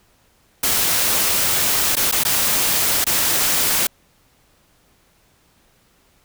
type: noise with dropouts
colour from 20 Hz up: white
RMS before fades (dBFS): -18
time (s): 0.63-3.87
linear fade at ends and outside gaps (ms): 5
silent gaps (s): 1.955-1.966 / 2.114-2.123 / 2.236-2.25 / 3.043-3.066
effects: pink hiss -58 dBFS RMS until 6.24 s